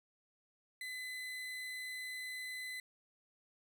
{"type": "tone", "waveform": "35% pulse", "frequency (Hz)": 2017, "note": "B6", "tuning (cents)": 36, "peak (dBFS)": -40, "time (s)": [0.81, 2.8], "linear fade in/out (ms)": 2, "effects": []}